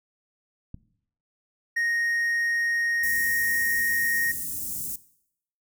click, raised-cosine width 5 ms, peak -25 dBFS, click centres 0.744 s
triangle tone, 1864.7 Hz, A#6, in tune, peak -21 dBFS, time 1.76-4.32 s, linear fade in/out 10 ms
white band-stop noise, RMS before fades -32 dBFS, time 3.03-4.96 s, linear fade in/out 5 ms, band 300 to 7300 Hz, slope 24 dB/octave
effects noise-tail reverb RT60 0.7 s tail -18 dB re dry

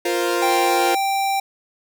sawtooth chord, F suspended fourth, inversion none, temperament equal, 349.2 / 466.2 / 523.3 Hz, F4 / Bb4 / C5, 0 / 0 / 0 cents, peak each -17 / -21 / -21 dBFS, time 0.05-0.95 s, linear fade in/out 5 ms
square tone, 784 Hz, G5, in tune, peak -19 dBFS, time 0.42-1.4 s, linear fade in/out 5 ms
effects none

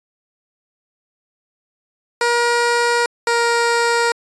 15% pulse tone pair in turn, 475.7 / 469.7 Hz, A#4 / A#4, +35 / +13 cents, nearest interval unison, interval 22 cents, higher first, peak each -8 dBFS, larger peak neither, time 2.21-3.06 / 3.27-4.12 s, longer neither, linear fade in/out 2 ms, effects resampled to 22050 Hz

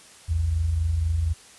sine tone pair together, 58.27 / 82.41 Hz, A#1 / E2, 0 / 0 cents, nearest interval tritone, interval 600 cents, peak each -30 / -21 dBFS, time 0.28-1.34 s, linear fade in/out 20 ms, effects white hiss -49 dBFS RMS until 1.58 s + resampled to 24000 Hz

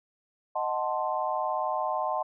sine chord, D# diminished seventh, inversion none, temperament equal, 622.3 / 740 / 880 / 1046.5 Hz, D#5 / F#5 / A5 / C6, 0 / 0 / 0 / 0 cents, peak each -32 dBFS, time 0.55-2.23 s, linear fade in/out 10 ms, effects none

